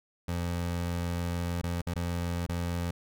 25% pulse tone with dropouts, 86.6 Hz, F2, 14 cents flat, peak -26 dBFS, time 0.28-2.91 s, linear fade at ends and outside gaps 5 ms, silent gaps 1.615-1.634 / 1.817-1.867 / 1.939-1.957 / 2.465-2.489 s, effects none

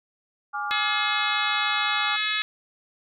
sine chord, D diminished, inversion second, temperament equal with one note detuned, 830.6 / 1174.7 / 1408.3 Hz, Ab5 / D6 / F6, 0 / 0 / +14 cents, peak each -31 dBFS, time 0.53-2.17 s, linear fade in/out 20 ms
harmonic tone, 426.2 Hz, G#4, 45 cents sharp, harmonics 3 / 4 / 5 / 6 / 7 / 8 / 9 / 10, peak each -33 / -30 / -31 / -30 / -39 / -30 / -32 / -40 dBFS, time 0.71-2.42 s, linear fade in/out 0 ms
effects none

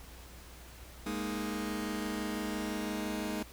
sawtooth chord, Ab suspended second, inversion none, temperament just, 207.7 / 233.6 / 311.5 Hz, Ab3 / Bb3 / Eb4, 0 / +4 / +2 cents, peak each -33 / -36 / -34 dBFS, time 1.06-3.43 s, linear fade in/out 5 ms, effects added 60 Hz sine -51 dBFS peak until 3.52 s + pink hiss -53 dBFS RMS until 3.52 s

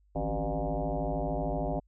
sine tone with frequency modulation, 276.6 Hz, C#4, 4 cents flat, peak -28 dBFS, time 0.15-1.8 s, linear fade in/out 10 ms, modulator 108 Hz, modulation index 4.5, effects added 50 Hz sine -62 dBFS peak until 1.87 s

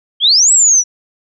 sine exponential two-way sweep, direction up then down, 3122 to 7930 to 5760 Hz, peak -6 dBFS, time 0.2-0.84 s, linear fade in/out 50 ms, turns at 0.52 s, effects none

